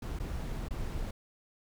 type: noise with dropouts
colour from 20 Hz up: brown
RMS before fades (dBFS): -36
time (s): 0.02-1.11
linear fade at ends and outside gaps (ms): 5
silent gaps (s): 0.19-0.198 / 0.685-0.707
effects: none